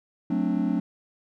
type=chord; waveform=triangle; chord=D dominant seventh; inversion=first; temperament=just; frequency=183.54 / 220.2 / 264.3 / 293.7 Hz; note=F#3 / A3 / C4 / D4; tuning=-14 / +2 / +18 / 0 cents; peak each=-26 dBFS; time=0.3-0.8 s; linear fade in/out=5 ms; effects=none